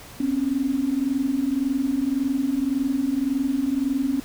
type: tone pair together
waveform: sine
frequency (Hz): 255.4 / 277.2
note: C4 / C#4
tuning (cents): -42 / 0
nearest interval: minor second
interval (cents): 142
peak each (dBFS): -25 / -22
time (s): 0.2-4.2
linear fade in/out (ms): 5
effects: pink hiss -43 dBFS RMS until 4.24 s